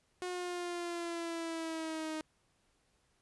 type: linear sweep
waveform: sawtooth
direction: down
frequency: 362.4 to 311.1 Hz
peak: -33 dBFS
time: 0.22-2.21 s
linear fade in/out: 0 ms
effects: pink hiss -74 dBFS RMS until 3.21 s + resampled to 24000 Hz